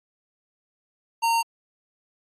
square tone, 920 Hz, A#5, 23 cents flat, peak -20 dBFS, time 1.22-1.43 s, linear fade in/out 20 ms, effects AAC 32 kbps

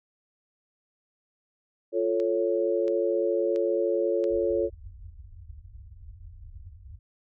sine chord, F augmented, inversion none, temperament equal, 349.2 / 440 / 554.4 Hz, F4 / A4 / C#5, 0 / 0 / 0 cents, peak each -27 dBFS, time 1.92-4.7 s, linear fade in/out 50 ms
click train, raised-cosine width 0.2 ms, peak -27 dBFS, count 4, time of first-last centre 2.2-4.241 s, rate 1.47 Hz
white low-pass noise, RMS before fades -45 dBFS, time 4.3-6.99 s, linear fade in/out 10 ms, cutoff 100 Hz, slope 96 dB/octave
effects none

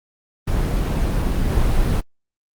brown noise with level steps, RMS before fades -19 / -17 dBFS, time 0.47-2.01 s, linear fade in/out 10 ms, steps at 1.48 s, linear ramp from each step 20 ms, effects Opus 24 kbps

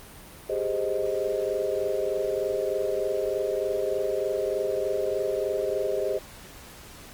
sine chord, Ab major seventh, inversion third, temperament equal, 392 / 415.3 / 523.3 / 622.3 Hz, G4 / Ab4 / C5 / Eb5, 0 / 0 / 0 / 0 cents, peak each -30 dBFS, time 0.49-6.19 s, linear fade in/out 10 ms, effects pink hiss -46 dBFS RMS until 7.13 s + Opus 32 kbps

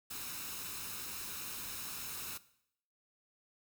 white noise with comb filter, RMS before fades -43 dBFS, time 0.1-2.38 s, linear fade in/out 10 ms, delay 0.76 ms, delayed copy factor +0.5, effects noise-tail reverb RT60 0.7 s tail -17 dB re dry

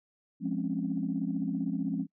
sine chord, Db major seventh, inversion first, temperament equal, 174.61 / 207.7 / 261.6 / 277.2 Hz, F3 / Ab3 / C4 / Db4, 0 / 0 / 0 / 0 cents, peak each -34 dBFS, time 0.4-2.07 s, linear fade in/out 50 ms, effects noise-tail reverb RT60 0.1 s tail -26 dB re dry + tanh soft clip ceiling -19 dBFS

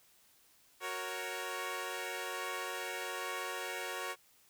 10% pulse chord, F# major, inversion none, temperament equal, 370 / 466.2 / 554.4 Hz, F#4 / A#4 / C#5, 0 / 0 / 0 cents, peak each -34 dBFS, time 0.8-4.16 s, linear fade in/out 50 ms, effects white hiss -66 dBFS RMS until 4.49 s

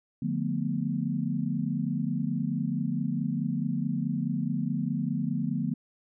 sine chord, B half-diminished seventh, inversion first, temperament just, 148.16 / 177.8 / 222.2 / 246.9 Hz, D3 / F3 / A3 / B3, +16 / +31 / +17 / 0 cents, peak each -32 dBFS, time 0.22-5.74 s, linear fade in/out 5 ms, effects none

